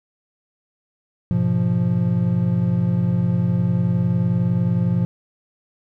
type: chord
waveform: triangle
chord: F diminished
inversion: first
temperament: equal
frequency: 103.83 / 123.47 / 174.61 Hz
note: Ab2 / Cb3 / F3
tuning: 0 / 0 / 0 cents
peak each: -22 / -19 / -17 dBFS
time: 1.31-5.05 s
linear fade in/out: 0 ms
effects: none